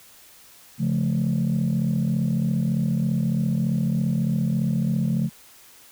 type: chord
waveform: sine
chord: Db augmented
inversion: none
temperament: just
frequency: 138.59 / 173.24 / 216.5 Hz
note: Db3 / F3 / A3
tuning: 0 / -14 / -28 cents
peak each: -23 dBFS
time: 0.78-5.3 s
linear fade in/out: 50 ms
effects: tanh soft clip ceiling -15 dBFS + white hiss -50 dBFS RMS until 5.91 s